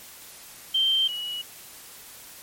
sine tone pair in turn, 3136 / 2922 Hz, G7 / F#7, 0 / -22 cents, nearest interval minor second, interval 122 cents, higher first, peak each -19 / -29 dBFS, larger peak first, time 0.74-1.08 / 1.08-1.42 s, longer neither, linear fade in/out 10 ms, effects white hiss -45 dBFS RMS until 2.42 s + MP3 64 kbps

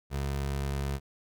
25% pulse tone, 69.3 Hz, C#2, in tune, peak -26 dBFS, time 0.1-1 s, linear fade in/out 50 ms, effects none

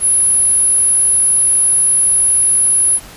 sine tone, 10548 Hz, E9, in tune, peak -9 dBFS, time 0-3 s, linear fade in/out 50 ms, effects pink hiss -36 dBFS RMS until 3.16 s + resampled to 32000 Hz

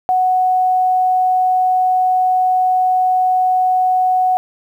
sine tone, 740 Hz, F#5, in tune, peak -11 dBFS, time 0.09-4.37 s, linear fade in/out 0 ms, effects 8-bit

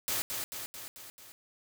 white noise with echo, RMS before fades -32 dBFS, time 0.08-0.22 s, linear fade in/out 0 ms, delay 220 ms, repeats 5, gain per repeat -4 dB, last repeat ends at 1.32 s, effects none

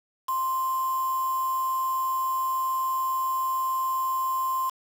sine tone with quantisation, 1046.5 Hz, C6, in tune, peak -24 dBFS, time 0.28-4.7 s, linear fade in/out 10 ms, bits 6, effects none

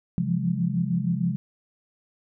sine tone cluster, 133.9 / 169.9 / 176.4 / 206.5 Hz, C3 / F3 / F3 / G#3, +40 / -47 / +18 / -10 cents, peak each -29 / -27 / -26 / -30 dBFS, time 0.18-1.36 s, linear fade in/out 0 ms, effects none

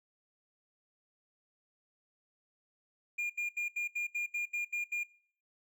triangle tone bursts, 2415 Hz, D7, 48 cents sharp, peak -30 dBFS, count 10, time 3.18-5.037 s, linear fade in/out 10 ms, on 120 ms, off 73 ms, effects noise-tail reverb RT60 0.6 s tail -23 dB re dry

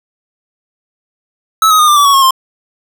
square tone with pitch steps, 1300 / 1261.5 / 1224.2 / 1188 / 1152.8 / 1118.7 / 1085.6 / 1053.5 Hz, E6 / D#6 / D#6 / D6 / D6 / C#6 / C#6 / C6, -24 / +23 / -28 / +20 / -33 / +15 / -36 / +12 cents, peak -6 dBFS, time 1.62-2.308 s, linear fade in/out 2 ms, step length 86 ms, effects none

